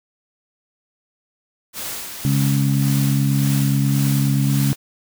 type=noise with tremolo; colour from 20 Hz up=white; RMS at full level=-28 dBFS; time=1.73-4.76 s; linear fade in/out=50 ms; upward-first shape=sine; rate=1.8 Hz; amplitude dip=45%
type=harmonic tone; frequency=69.3 Hz; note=C#2; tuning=in tune; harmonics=2 / 3 / 4; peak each=-16 / -22 / -24 dBFS; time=2.25-4.73 s; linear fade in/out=0 ms
effects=none